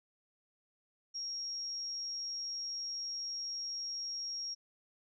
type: tone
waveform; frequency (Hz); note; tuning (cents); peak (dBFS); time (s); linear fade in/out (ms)
sine; 5588; F8; 0; -37; 1.14-4.55; 20
effects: none